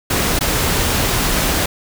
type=noise with dropouts; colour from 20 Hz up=pink; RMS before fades=-17 dBFS; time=0.1-1.66 s; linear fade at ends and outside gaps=5 ms; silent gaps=0.391-0.408 s; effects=none